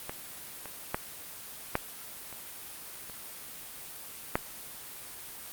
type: clicks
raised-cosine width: 0.5 ms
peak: -20 / -25 / -13 / -10 / -29 / -29 / -9 dBFS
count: 7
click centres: 0.095 / 0.657 / 0.945 / 1.754 / 2.327 / 3.098 / 4.355 s
effects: white hiss -44 dBFS RMS until 5.52 s + Opus 32 kbps